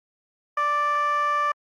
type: tone with band-pass filter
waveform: 15% pulse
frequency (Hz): 587.3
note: D5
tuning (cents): 0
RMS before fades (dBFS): -23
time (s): 0.57-1.52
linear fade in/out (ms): 5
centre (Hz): 1200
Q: 2.9
effects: Opus 48 kbps